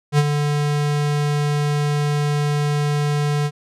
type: tone with ADSR envelope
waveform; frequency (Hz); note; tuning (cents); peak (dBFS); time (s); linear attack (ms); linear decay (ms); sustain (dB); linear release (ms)
square; 146.83; D3; 0; -11; 0.12-3.51; 64; 41; -7; 53
effects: low-pass 9000 Hz 12 dB/octave